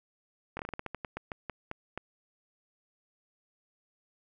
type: slowing click train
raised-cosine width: 0.5 ms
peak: -21 dBFS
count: 15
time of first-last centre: 0.57-1.976 s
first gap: 22 ms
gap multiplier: 1.21
effects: none